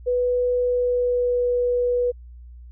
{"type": "tone with pitch glide", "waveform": "sine", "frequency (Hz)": [493.9, 489.6], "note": ["B4", "B4"], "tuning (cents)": [0, -15], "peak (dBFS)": -18, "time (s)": [0.06, 2.12], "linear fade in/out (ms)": 20, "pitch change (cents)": -15, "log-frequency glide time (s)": [0.56, 1.47], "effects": ["added 60 Hz sine -39 dBFS peak until 2.71 s"]}